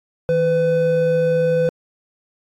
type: tone pair together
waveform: triangle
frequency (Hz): 159.7 / 502.9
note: D#3 / B4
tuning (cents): +45 / +31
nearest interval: octave + minor sixth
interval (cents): 1986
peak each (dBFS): -20 / -13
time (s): 0.29-1.69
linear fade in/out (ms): 0
effects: AAC 48 kbps